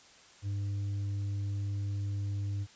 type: tone with tanh clipping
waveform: sine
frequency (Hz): 100.3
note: G2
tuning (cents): +40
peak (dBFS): -32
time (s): 0.42-2.67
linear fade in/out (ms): 50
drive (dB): 4
effects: white hiss -57 dBFS RMS until 2.75 s + resampled to 16000 Hz

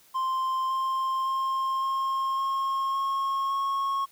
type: tone with pitch steps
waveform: triangle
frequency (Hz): 1046.5 / 1054.4 / 1062.3 / 1070.3 / 1078.4 / 1086.5 / 1094.7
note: C6 / C6 / C6 / C6 / C#6 / C#6 / C#6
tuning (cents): 0 / +13 / +26 / +39 / -48 / -35 / -22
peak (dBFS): -23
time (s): 0.14-4.06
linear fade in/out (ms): 20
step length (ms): 560
effects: white hiss -58 dBFS RMS until 4.11 s

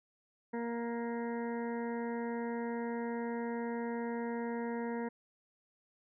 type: harmonic tone with a mistuned harmonic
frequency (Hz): 234.4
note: A#3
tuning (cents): +10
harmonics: 1 / 2 / 3 / 4 / 6 / 7 / 8 / 9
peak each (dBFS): -37 / -39 / -49 / -44 / -55 / -53 / -51 / -57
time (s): 0.53-5.09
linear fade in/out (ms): 10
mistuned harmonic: 9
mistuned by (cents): -20
effects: none

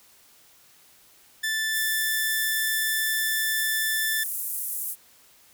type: tone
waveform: sawtooth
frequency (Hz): 1760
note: A6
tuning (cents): 0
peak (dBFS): -21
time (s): 1.43-4.24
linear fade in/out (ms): 10
type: band-pass noise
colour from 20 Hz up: white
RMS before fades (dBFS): -31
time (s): 1.71-4.96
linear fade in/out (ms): 50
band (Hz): 9400 to 16000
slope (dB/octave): 24
effects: white hiss -56 dBFS RMS until 5.53 s

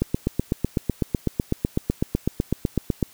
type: click train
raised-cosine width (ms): 3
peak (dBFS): -7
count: 25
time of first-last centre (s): 0.02-3.028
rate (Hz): 7.98
effects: white hiss -51 dBFS RMS until 3.13 s

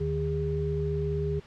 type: tone cluster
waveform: sine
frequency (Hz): 76.9 / 152.1 / 406.7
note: D#2 / D#3 / G#4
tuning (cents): -20 / -39 / -36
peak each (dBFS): -32 / -30 / -30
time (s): 0-1.4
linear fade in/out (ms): 10
effects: pink hiss -53 dBFS RMS until 1.46 s + low-pass 4000 Hz 12 dB/octave

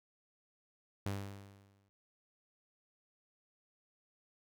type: tone with exponential decay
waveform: sawtooth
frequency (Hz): 99.3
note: G2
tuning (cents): +23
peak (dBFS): -30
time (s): 1.06-1.89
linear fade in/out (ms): 0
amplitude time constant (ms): 180
effects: none

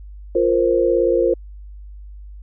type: chord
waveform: sine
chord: F suspended fourth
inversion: none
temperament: just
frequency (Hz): 349.2 / 465.6 / 523.8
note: F4 / Bb4 / C5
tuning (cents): 0 / -2 / +2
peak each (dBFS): -18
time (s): 0.35-1.34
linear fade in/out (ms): 5
effects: added 50 Hz sine -34 dBFS peak until 2.42 s

